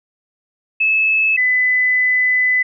sine tone pair in turn, 2603 / 2005 Hz, E7 / B6, -22 / +26 cents, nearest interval perfect fourth, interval 452 cents, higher first, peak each -12 dBFS, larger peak neither, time 0.8-1.37 / 1.37-2.63 s, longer second, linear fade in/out 10 ms, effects none

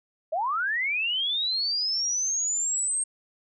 sine linear sweep, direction up, 593 to 8520 Hz, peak -24 dBFS, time 0.32-3.04 s, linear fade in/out 10 ms, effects none

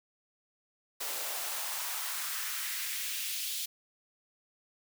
white noise with high-pass filter sweep, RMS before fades -36 dBFS, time 1-3.66 s, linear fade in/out 10 ms, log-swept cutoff 470 to 3500 Hz, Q 1.6, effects none

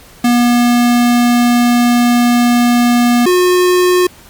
square tone pair in turn, 241 / 361.1 Hz, B3 / F#4, -42 / -42 cents, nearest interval perfect fifth, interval 700 cents, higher second, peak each -8 dBFS, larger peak neither, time 0.24-3.26 / 3.26-4.07 s, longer first, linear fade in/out 5 ms, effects pink hiss -40 dBFS RMS until 4.29 s + MP3 96 kbps

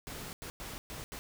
pink noise bursts at uneven times, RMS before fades -43 dBFS, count 5, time 0.07-0.33 / 0.42-0.5 / 0.6-0.78 / 0.9-1.04 / 1.12-1.19 s, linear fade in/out 0 ms, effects none

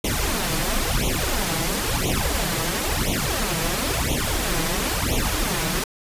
pink noise with flanger, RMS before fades -23 dBFS, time 0.04-5.84 s, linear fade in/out 5 ms, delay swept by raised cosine 0.3 to 6.2 ms, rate 0.98 Hz, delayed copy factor +1, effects resampled to 32000 Hz

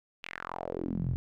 sawtooth tone with band-pass filter sweep, 43.65 Hz, F1, in tune, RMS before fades -35 dBFS, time 0.23-1.16 s, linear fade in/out 0 ms, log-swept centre 2800 to 99 Hz, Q 4.1, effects none

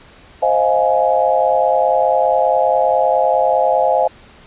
sine chord, F minor seventh, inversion second, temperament just, 523.8 / 628.6 / 698.5 / 838.1 Hz, C5 / Eb5 / F5 / Ab5, +2 / +18 / 0 / +16 cents, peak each -17 dBFS, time 0.42-4.08 s, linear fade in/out 10 ms, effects pink hiss -44 dBFS RMS until 4.46 s + resampled to 8000 Hz

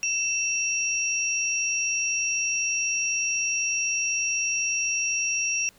sine tone pair together, 2676 / 5670 Hz, E7 / F8, +25 / +25 cents, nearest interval octave + minor second, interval 1300 cents, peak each -26 dBFS, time 0.03-5.69 s, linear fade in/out 0 ms, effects pink hiss -57 dBFS RMS until 5.78 s

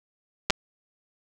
clicks, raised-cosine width 0.2 ms, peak -3 dBFS, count 2, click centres 0.5 / 0.505 s, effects none

